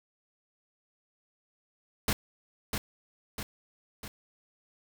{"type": "noise with echo", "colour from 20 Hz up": "pink", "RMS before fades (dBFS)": -27, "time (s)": [2.08, 2.13], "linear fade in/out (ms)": 2, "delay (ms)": 650, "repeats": 3, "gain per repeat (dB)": -5, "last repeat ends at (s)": 4.08, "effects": []}